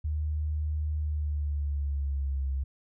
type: tone with pitch glide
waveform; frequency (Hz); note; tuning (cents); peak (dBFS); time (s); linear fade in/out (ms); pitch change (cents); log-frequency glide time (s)
sine; 76.1 to 67.41; D#2 to C#2; -38 to -48; -27; 0.04-2.64; 10; -210; 0.98-2.49
effects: none